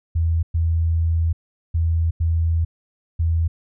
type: tone bursts at uneven times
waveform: sine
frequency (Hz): 82.41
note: E2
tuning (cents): 0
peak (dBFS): -16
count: 5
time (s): 0.15-0.43 / 0.54-1.33 / 1.74-2.11 / 2.2-2.65 / 3.19-3.48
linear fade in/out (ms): 10
effects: none